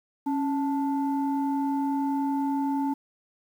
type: tone pair together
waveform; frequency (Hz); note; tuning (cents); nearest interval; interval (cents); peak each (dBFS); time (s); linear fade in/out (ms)
sine; 275.9 / 878.3; C#4 / A5; -8 / -3; octave + minor sixth; 2005; -24 / -29; 0.26-2.94; 10
effects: tanh soft clip ceiling -18 dBFS + 9-bit